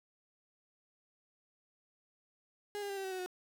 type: tone with pitch steps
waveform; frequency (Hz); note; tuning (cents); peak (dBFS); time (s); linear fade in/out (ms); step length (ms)
35% pulse; 411.7 / 403.5 / 395.4 / 387.5 / 379.7 / 372.1 / 364.7; G#4 / G#4 / G4 / G4 / F#4 / F#4 / F#4; -15 / -50 / +15 / -20 / +45 / +10 / -25; -36; 2.75-3.261; 0; 73
effects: none